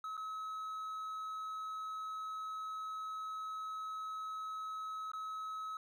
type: tone with dropouts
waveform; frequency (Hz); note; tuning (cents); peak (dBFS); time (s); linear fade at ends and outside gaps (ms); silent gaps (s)
triangle; 1285; E6; -45; -38; 0.04-5.77; 2; 0.169-0.176 / 5.117-5.134
effects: none